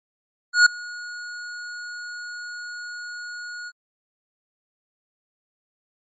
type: tone with ADSR envelope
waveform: square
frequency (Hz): 1446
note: F#6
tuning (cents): -40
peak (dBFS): -9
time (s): 0.53-3.72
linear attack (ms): 130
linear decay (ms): 6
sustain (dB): -24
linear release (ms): 44
effects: MP3 32 kbps